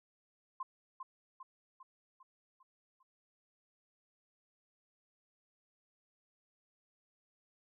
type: tone with echo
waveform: sine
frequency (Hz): 1046.5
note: C6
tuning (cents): 0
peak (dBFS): -37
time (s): 0.6-0.63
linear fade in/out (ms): 5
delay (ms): 400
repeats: 6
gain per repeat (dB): -5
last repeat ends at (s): 3.03
effects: none